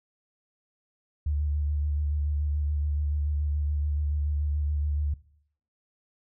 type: tone with vibrato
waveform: sine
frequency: 73.7 Hz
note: D2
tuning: 7 cents sharp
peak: -24 dBFS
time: 1.26-5.14 s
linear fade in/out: 5 ms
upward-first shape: square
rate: 7 Hz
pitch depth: 21 cents each way
effects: noise-tail reverb RT60 0.6 s tail -18 dB re dry